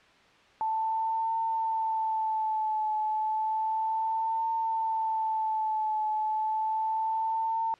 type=tone with vibrato; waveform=sine; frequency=880 Hz; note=A5; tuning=in tune; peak=-26 dBFS; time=0.61-7.74 s; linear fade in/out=0 ms; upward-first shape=triangle; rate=0.32 Hz; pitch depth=41 cents each way; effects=white hiss -58 dBFS RMS until 7.79 s + low-pass 3000 Hz 12 dB/octave